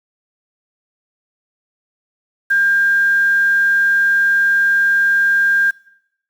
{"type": "tone with quantisation", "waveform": "sine", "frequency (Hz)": 1600, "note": "G6", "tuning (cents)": 35, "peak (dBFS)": -11, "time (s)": [2.5, 5.71], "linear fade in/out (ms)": 10, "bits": 6, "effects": ["noise-tail reverb RT60 0.8 s tail -21 dB re dry"]}